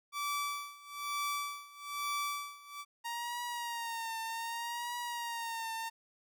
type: tone with tremolo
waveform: sawtooth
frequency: 1157 Hz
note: D6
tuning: 26 cents flat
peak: -29 dBFS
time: 0.12-2.85 s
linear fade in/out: 50 ms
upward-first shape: sine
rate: 1.1 Hz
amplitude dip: 90%
type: tone with vibrato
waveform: sawtooth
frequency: 932.3 Hz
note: A#5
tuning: in tune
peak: -33 dBFS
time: 3.04-5.9 s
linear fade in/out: 20 ms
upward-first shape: triangle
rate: 0.65 Hz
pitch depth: 63 cents each way
effects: none